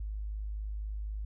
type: tone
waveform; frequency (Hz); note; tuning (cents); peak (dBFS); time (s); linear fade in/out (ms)
sine; 52; G#1; +3; -34; 0-1.25; 5
effects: none